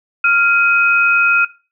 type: tone pair together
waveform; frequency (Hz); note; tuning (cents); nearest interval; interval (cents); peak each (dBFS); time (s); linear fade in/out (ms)
sine; 1395 / 2522; F6 / D#7; -2 / +23; minor seventh; 1025; -12; 0.24-1.45; 5
effects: noise-tail reverb RT60 0.3 s tail -18 dB re dry